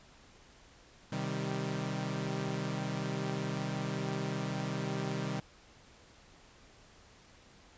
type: chord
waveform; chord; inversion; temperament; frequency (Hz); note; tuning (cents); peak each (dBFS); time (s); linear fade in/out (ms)
sawtooth; C minor; none; equal with one note detuned; 130.28 / 155.56 / 196; C3 / Eb3 / G3; -7 / 0 / 0; -34; 1.12-5.4; 5
effects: pink hiss -59 dBFS RMS until 7.77 s + resampled to 16000 Hz